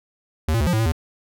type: tone with pitch steps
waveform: square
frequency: 78.4 / 114.8 / 74 / 176.2 / 109.8 / 113 / 81.1 Hz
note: D#2 / A#2 / D2 / F3 / A2 / A2 / E2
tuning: +14 / -26 / +14 / +16 / -3 / +47 / -28 cents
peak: -18 dBFS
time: 0.48-0.921 s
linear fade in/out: 5 ms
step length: 63 ms
effects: none